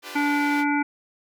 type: chord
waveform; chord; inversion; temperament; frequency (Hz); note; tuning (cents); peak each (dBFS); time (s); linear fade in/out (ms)
5% pulse; G dominant seventh; second; equal with one note detuned; 293.7 / 349.2 / 392 / 500.5; D4 / F4 / G4 / B4; 0 / 0 / 0 / +23; -30 / -31 / -29 / -28; 0.02-0.65; 50
type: harmonic tone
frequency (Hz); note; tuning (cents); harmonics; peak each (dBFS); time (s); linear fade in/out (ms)
290; D4; -22; 1 / 3 / 5 / 7 / 8; -22 / -26 / -28 / -32 / -31; 0.15-0.83; 10
effects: none